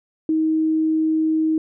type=tone; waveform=sine; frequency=316.1 Hz; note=D#4; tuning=27 cents sharp; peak=-16 dBFS; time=0.29-1.58 s; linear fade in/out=2 ms; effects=none